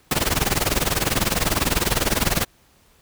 pink noise with tremolo, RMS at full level -17 dBFS, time 0.11-2.45 s, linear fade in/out 2 ms, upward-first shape triangle, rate 20 Hz, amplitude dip 95%, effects pink hiss -57 dBFS RMS until 3.01 s

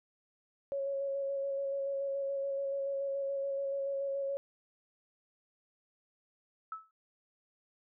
sine tone with vibrato, 552 Hz, C#5, 7 cents flat, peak -32 dBFS, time 0.72-4.37 s, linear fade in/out 0 ms, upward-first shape square, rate 7 Hz, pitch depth 13 cents each way
sine tone with exponential decay, 1304 Hz, E6, 19 cents flat, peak -34 dBFS, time 6.72-6.91 s, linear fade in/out 2 ms, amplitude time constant 40 ms
effects none

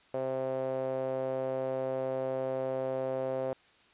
sawtooth tone with band-pass filter, 131.5 Hz, C3, 9 cents sharp, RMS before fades -33 dBFS, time 0.14-3.53 s, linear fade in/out 2 ms, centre 560 Hz, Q 4.7, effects white hiss -62 dBFS RMS until 3.93 s + resampled to 8000 Hz

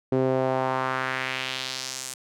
sawtooth tone with band-pass filter sweep, 130.7 Hz, C3, 1 cent flat, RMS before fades -27 dBFS, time 0.12-2.14 s, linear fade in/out 5 ms, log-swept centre 370 to 8400 Hz, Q 1.8, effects none

